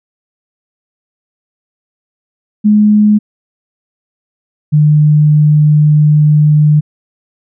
sine tone pair in turn, 210.2 / 150.54 Hz, G#3 / D3, +21 / +43 cents, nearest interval tritone, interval 578 cents, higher first, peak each -4 dBFS, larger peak neither, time 2.64-3.19 / 4.72-6.81 s, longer second, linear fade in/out 20 ms, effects none

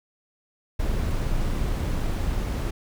brown noise, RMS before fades -25 dBFS, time 0.79-2.71 s, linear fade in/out 10 ms, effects none

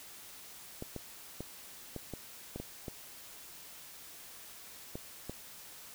clicks, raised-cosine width 2 ms, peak -26 dBFS, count 10, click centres 0.824 / 0.963 / 1.406 / 1.963 / 2.137 / 2.56 / 2.6 / 2.882 / 4.955 / 5.296 s, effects white hiss -51 dBFS RMS until 5.94 s

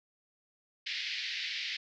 pink band-pass noise, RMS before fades -37 dBFS, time 0.86-1.77 s, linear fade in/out 10 ms, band 1900 to 5000 Hz, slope 48 dB/octave, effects none

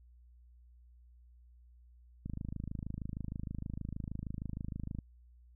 click train, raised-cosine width 5 ms, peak -27 dBFS, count 73, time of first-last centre 2.26-4.987 s, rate 26.4 Hz, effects added 60 Hz sine -57 dBFS peak until 5.55 s

